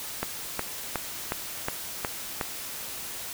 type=click train; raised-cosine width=0.5 ms; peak=-12 dBFS; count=7; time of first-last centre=0.23-2.412 s; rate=2.75 Hz; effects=white hiss -37 dBFS RMS until 3.33 s